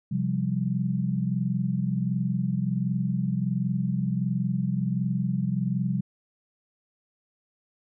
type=chord; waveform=sine; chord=C suspended fourth; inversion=none; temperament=equal; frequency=130.81 / 174.61 / 196 Hz; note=C3 / F3 / G3; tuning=0 / 0 / 0 cents; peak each=-28 dBFS; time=0.11-6.01 s; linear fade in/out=10 ms; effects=none